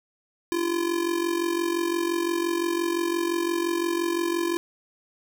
square tone with amplitude modulation, 341.2 Hz, F4, 40 cents flat, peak -21 dBFS, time 0.52-4.57 s, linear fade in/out 0 ms, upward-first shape sine, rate 45.8 Hz, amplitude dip 70%, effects none

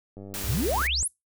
click train, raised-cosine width 2 ms, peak -29 dBFS, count 65, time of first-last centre 0.17-0.818 s, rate 98.8 Hz
white noise, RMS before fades -34 dBFS, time 0.34-0.87 s, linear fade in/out 0 ms
sine tone, 66.4 Hz, C2, 26 cents sharp, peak -30 dBFS, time 0.44-1.03 s, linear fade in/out 0 ms
sine exponential sweep, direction up, 88.2 to 11640 Hz, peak -24 dBFS, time 0.48-1.08 s, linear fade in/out 10 ms
effects noise-tail reverb RT60 0.2 s tail -25 dB re dry

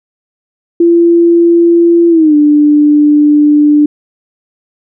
sine tone with pitch glide, 340.3 to 296.2 Hz, F4 to D4, -45 to +15 cents, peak -3 dBFS, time 0.8-3.86 s, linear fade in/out 5 ms, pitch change -240 cents, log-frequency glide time 2.09-2.35 s, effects none

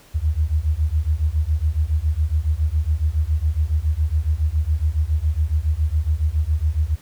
sine beating tone pair, 73.5 / 80.7 Hz, D2 / E2, +2 / -36 cents, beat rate 7.2 Hz, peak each -20 dBFS, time 0.14-6.96 s, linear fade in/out 20 ms, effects pink hiss -50 dBFS RMS until 7.01 s

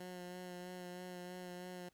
15% pulse tone with vibrato, 180 Hz, F#3, 47 cents flat, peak -40 dBFS, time 0-1.89 s, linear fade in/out 5 ms, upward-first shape sine, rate 3.1 Hz, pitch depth 18 cents each way, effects pink hiss -75 dBFS RMS until 1.93 s

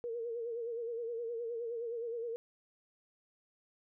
sine tone with vibrato, 466.2 Hz, A#4, in tune, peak -36 dBFS, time 0.04-2.36 s, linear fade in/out 0 ms, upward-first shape sine, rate 9.6 Hz, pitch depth 61 cents each way, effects none

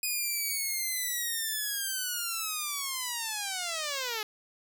5% pulse linear sweep, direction down, 2489 to 416.5 Hz, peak -20 dBFS, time 0.03-4.23 s, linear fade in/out 2 ms, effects none

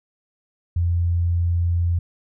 sine tone, 86.1 Hz, F2, 24 cents flat, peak -17 dBFS, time 0.76-1.99 s, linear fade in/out 5 ms, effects none

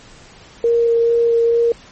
sine tone with vibrato, 465.8 Hz, A#4, 1 cent flat, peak -11 dBFS, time 0.64-1.72 s, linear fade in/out 2 ms, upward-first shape sine, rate 2.3 Hz, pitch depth 9 cents each way, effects pink hiss -43 dBFS RMS until 1.91 s + MP3 32 kbps

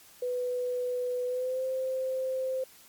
sine tone with pitch glide, 496 to 521 Hz, B4 to C5, +7 to -7 cents, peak -28 dBFS, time 0.22-2.64 s, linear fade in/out 5 ms, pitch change +86 cents, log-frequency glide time 1.26-1.64 s, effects white hiss -55 dBFS RMS until 2.88 s + MP3 96 kbps

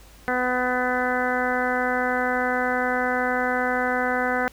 harmonic tone, 250.7 Hz, B3, 26 cents sharp, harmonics 1 / 2 / 3 / 4 / 5 / 6 / 7 / 8, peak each -29 / -27 / -27 / -33 / -32 / -27 / -31 / -33 dBFS, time 0.28-4.48 s, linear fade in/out 0 ms, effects added 50 Hz sine -48 dBFS peak until 4.52 s + pink hiss -51 dBFS RMS until 4.52 s

